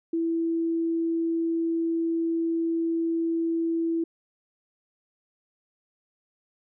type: tone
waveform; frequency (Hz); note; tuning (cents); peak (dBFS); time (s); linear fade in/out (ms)
sine; 330.9; E4; +7; -23; 0.13-4.04; 5
effects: none